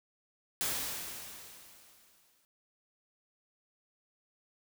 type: noise with exponential decay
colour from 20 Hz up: white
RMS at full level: -32 dBFS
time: 0.61-2.45 s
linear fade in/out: 0 ms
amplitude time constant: 400 ms
effects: none